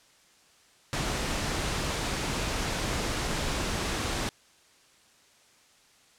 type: noise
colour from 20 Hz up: pink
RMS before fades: -30 dBFS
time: 0.93-4.29 s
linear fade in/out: 0 ms
effects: white hiss -60 dBFS RMS until 6.18 s + low-pass 8000 Hz 12 dB/octave